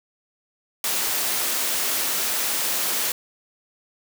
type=high-pass noise; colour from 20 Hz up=white; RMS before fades=-24 dBFS; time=0.84-3.12 s; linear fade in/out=2 ms; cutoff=240 Hz; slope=12 dB/octave; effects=none